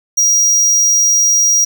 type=tone; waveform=square; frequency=5730 Hz; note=F8; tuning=44 cents sharp; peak=-9 dBFS; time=0.17-1.65 s; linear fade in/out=10 ms; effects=none